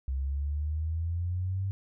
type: exponential sweep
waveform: sine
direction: up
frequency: 65.41 to 98.3 Hz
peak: -28 dBFS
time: 0.08-1.71 s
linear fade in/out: 0 ms
effects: none